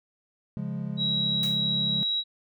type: chord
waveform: triangle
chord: Db major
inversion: none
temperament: equal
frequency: 138.59 / 174.61 / 207.7 Hz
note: Db3 / F3 / Ab3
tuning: 0 / 0 / 0 cents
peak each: -32 dBFS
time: 0.57-2.03 s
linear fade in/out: 0 ms
type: tone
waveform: sine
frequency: 3865 Hz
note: B7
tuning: 38 cents flat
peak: -24 dBFS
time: 0.97-2.24 s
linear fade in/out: 50 ms
type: noise with exponential decay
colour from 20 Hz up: white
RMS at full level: -36 dBFS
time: 1.43-1.67 s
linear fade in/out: 0 ms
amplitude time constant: 52 ms
effects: none